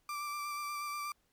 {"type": "tone with vibrato", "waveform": "35% pulse", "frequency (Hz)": 1174.7, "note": "D6", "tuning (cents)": 0, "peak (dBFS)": -35, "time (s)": [0.09, 1.12], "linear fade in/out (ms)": 2, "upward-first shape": "square", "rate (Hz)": 8.3, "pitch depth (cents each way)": 15, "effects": ["pink hiss -75 dBFS RMS until 1.32 s", "MP3 96 kbps"]}